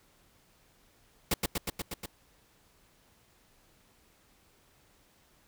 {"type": "noise with echo", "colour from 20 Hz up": "pink", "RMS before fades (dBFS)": -27, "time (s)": [1.31, 1.34], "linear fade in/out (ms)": 5, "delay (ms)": 120, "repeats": 6, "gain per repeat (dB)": -2, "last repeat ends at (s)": 2.06, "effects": ["pink hiss -65 dBFS RMS until 5.47 s"]}